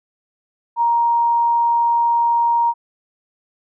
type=tone; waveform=sine; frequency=938 Hz; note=A#5; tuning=11 cents sharp; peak=-13 dBFS; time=0.76-2.74 s; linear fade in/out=50 ms; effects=none